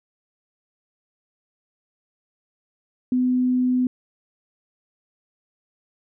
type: tone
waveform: sine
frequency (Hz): 251.9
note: B3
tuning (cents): +34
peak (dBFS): -17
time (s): 3.12-3.87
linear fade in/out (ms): 2
effects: none